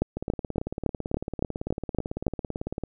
two click trains, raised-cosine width 2 ms, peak -17 / -9 dBFS, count 49 / 9, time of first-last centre 0.17-2.837 / 0.02-2.267 s, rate 18 / 3.56 Hz, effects none

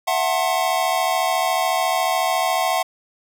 square chord, F# half-diminished seventh, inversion third, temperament just, 666 / 740 / 888 / 1065.6 Hz, E5 / F#5 / A5 / C6, +18 / 0 / +16 / +31 cents, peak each -24 / -22 / -28 / -26 dBFS, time 0.07-2.83 s, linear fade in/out 10 ms, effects none

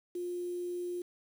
sine tone with quantisation, 353.5 Hz, F4, 21 cents sharp, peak -34 dBFS, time 0.15-1.02 s, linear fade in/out 5 ms, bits 9, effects none

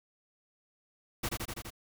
pink noise with echo, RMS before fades -33 dBFS, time 1.23-1.29 s, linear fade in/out 10 ms, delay 83 ms, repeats 5, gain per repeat -2 dB, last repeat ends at 1.705 s, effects none

